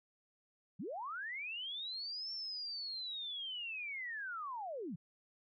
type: linear two-way sweep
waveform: sine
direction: up then down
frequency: 138.59 to 5450 to 138.59 Hz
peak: -40 dBFS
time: 0.79-4.96 s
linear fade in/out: 10 ms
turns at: 2.32 s
effects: none